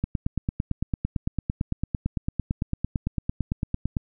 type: click train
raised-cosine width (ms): 5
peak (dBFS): -12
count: 36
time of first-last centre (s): 0.04-3.968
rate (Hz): 8.91
effects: none